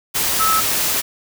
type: tone in noise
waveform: sine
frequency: 1300 Hz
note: E6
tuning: 24 cents flat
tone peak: -15 dBFS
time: 0.39-0.61 s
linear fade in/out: 20 ms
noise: white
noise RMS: -19 dBFS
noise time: 0.14-1.02 s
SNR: +1 dB
effects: none